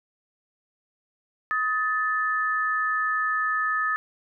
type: tone pair together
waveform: sine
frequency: 1264 / 1754.5 Hz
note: D#6 / A6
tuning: +27 / -5 cents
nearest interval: tritone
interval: 568 cents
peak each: -25 dBFS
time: 1.51-3.96 s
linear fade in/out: 0 ms
effects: none